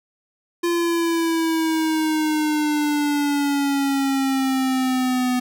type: exponential sweep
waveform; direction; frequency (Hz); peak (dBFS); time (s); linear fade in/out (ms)
square; down; 345.5 to 249.1; -19; 0.63-5.4; 10
effects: none